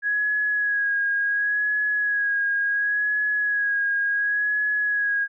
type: tone with vibrato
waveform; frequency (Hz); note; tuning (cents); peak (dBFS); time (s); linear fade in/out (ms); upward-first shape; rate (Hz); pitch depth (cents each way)
sine; 1661.2; G#6; 0; -20; 0.02-5.28; 50; sine; 0.7; 31
effects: none